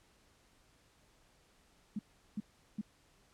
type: tone bursts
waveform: sine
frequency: 209.3 Hz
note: G#3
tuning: 14 cents sharp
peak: -34 dBFS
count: 3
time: 1.96-2.813 s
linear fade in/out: 5 ms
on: 31 ms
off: 380 ms
effects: pink hiss -68 dBFS RMS until 3.33 s + low-pass 10000 Hz 12 dB/octave